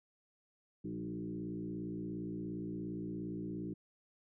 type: tone with frequency modulation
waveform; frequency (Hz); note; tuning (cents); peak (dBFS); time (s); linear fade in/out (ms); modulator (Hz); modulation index
sine; 246.9; B3; 0; -38; 0.84-3.74; 10; 57.2; 2
effects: none